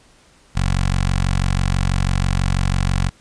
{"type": "tone with notch filter", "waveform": "15% pulse", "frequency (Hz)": 46.11, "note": "F#1", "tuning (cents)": -5, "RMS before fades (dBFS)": -18, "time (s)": [0.55, 3.1], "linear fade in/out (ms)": 20, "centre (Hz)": 410, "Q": 0.69, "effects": ["pink hiss -52 dBFS RMS until 3.2 s", "resampled to 22050 Hz"]}